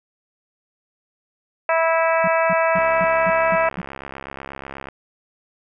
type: harmonic tone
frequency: 327.1 Hz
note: E4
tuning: 13 cents flat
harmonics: 2 / 3 / 4 / 5 / 6 / 7 / 8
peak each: -18 / -22 / -24 / -26 / -28 / -29 / -30 dBFS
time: 1.69-3.69 s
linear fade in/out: 2 ms
type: tone bursts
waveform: sine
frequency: 181.1 Hz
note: F#3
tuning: 37 cents flat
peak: -24 dBFS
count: 7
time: 2.24-3.812 s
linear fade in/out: 2 ms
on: 36 ms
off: 220 ms
type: click train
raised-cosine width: 0.5 ms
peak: -17 dBFS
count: 146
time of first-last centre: 2.76-4.886 s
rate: 68.2 Hz
effects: none